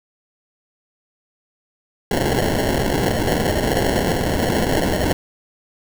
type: noise with sample-and-hold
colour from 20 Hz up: white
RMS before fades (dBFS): -19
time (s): 2.11-5.13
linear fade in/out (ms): 2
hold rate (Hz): 1225
effects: none